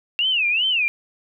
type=tone with vibrato; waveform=sine; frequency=2720 Hz; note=F7; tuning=46 cents flat; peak=-17 dBFS; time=0.19-0.88 s; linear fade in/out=0 ms; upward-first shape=sine; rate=2.6 Hz; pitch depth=230 cents each way; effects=none